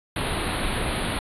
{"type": "band-stop noise", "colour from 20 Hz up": "pink", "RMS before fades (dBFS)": -26, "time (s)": [0.16, 1.19], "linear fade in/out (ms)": 2, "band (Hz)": [4300, 9200], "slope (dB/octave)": 96, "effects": ["resampled to 24000 Hz"]}